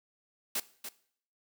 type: noise with echo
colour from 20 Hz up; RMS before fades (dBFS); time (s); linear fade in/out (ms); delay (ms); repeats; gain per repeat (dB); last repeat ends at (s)
white; -32; 0.55-0.6; 5; 290; 1; -9; 0.89
effects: noise-tail reverb RT60 0.6 s tail -19 dB re dry + high-pass 150 Hz 12 dB/octave